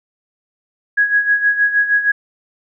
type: tone with tremolo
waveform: sine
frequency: 1661.2 Hz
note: G#6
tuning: in tune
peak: -9 dBFS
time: 0.97-2.12 s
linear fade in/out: 10 ms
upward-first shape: sine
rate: 6.4 Hz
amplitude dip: 70%
effects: none